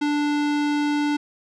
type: tone with low-pass filter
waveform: square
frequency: 293.7 Hz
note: D4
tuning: in tune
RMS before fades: -22 dBFS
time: 0.01-1.17 s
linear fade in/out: 10 ms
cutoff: 4800 Hz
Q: 0.75
effects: none